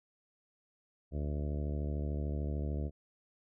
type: harmonic tone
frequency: 73.42 Hz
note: D2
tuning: in tune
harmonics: 1 / 2 / 3 / 4 / 5 / 6 / 7 / 8 / 9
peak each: -34 / -40 / -44 / -46 / -48 / -50 / -51 / -52 / -53 dBFS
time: 1.11-2.91 s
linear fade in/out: 50 ms
effects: none